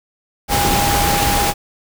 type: tone in noise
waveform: sine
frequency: 813 Hz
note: G#5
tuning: 37 cents flat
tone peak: -18 dBFS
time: 0.48-1.54 s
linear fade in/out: 50 ms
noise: pink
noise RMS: -17 dBFS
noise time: 0.48-1.54 s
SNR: -4 dB
effects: none